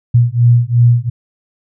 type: beating tone pair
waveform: sine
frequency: 118.4 / 121.2 Hz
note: A#2 / B2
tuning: +27 / -32 cents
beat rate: 2.8 Hz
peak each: -10 dBFS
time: 0.14-1.1 s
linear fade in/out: 10 ms
effects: none